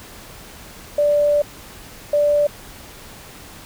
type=tone pair in turn; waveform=sine; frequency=586 / 586 Hz; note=D5 / D5; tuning=-4 / -4 cents; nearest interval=unison; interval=0 cents; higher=neither; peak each=-13 dBFS; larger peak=neither; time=0.98-1.42 / 2.13-2.47 s; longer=first; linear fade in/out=5 ms; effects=pink hiss -40 dBFS RMS until 3.65 s